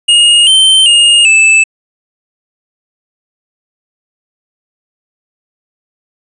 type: tone with pitch steps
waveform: square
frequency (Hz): 2856 / 3106 / 2842 / 2629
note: F7 / G7 / F7 / E7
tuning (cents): +38 / -17 / +30 / -5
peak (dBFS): -4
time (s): 0.08-1.64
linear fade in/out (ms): 10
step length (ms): 390
effects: resampled to 24000 Hz